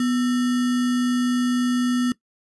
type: tone with sample-and-hold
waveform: sine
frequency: 246.9 Hz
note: B3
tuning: in tune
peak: -18 dBFS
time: 0-2.12 s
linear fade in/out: 2 ms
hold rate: 1575 Hz
effects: noise-tail reverb RT60 0.1 s tail -19 dB re dry + resampled to 24000 Hz